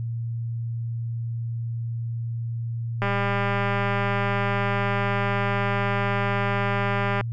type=click train; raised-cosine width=0.5 ms; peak=-11 dBFS; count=839; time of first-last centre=3.02-7.21 s; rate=200 Hz; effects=added 116 Hz sine -26 dBFS peak until 7.32 s